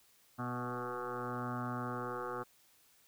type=tone with frequency modulation; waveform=sine; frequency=491.6 Hz; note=B4; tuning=8 cents flat; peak=-36 dBFS; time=0.38-2.44 s; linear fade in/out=20 ms; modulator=123 Hz; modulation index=7.4; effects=white hiss -67 dBFS RMS until 3.07 s